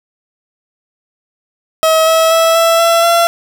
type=tone with pitch steps; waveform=30% pulse; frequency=640 / 647.8 / 655.7 / 663.7 / 671.8 / 680 Hz; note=D#5 / E5 / E5 / E5 / E5 / F5; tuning=+49 / -30 / -9 / +12 / +33 / -46 cents; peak=-5 dBFS; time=1.83-3.27 s; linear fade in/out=0 ms; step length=240 ms; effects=none